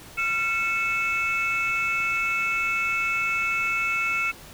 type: tone cluster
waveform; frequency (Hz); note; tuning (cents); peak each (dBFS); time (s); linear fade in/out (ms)
sine; 1372 / 2204 / 2616; F6 / C#7 / E7; -31 / -11 / -14; -27 / -26 / -24; 0.17-4.32; 20
effects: tanh soft clip ceiling -17 dBFS + pink hiss -45 dBFS RMS until 4.53 s